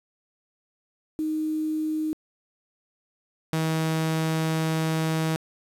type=tone pair in turn; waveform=sine / sawtooth; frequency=311.1 / 159.92 Hz; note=D#4 / D#3; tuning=0 / +48 cents; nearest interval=octave; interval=1152 cents; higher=first; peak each=-24 / -19 dBFS; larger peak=second; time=1.19-2.13 / 3.53-5.36 s; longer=second; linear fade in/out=0 ms; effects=resampled to 32000 Hz + 8-bit